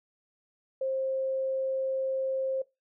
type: tone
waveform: sine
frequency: 530 Hz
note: C5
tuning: 22 cents sharp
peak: -27 dBFS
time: 0.81-2.62 s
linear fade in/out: 5 ms
effects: noise-tail reverb RT60 0.2 s tail -20 dB re dry